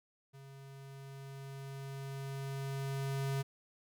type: tone with level ramp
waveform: square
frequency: 136.7 Hz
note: C#3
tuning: 24 cents flat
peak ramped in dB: -52 to -33 dBFS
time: 0.33-3.43 s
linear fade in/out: 20 ms
effects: none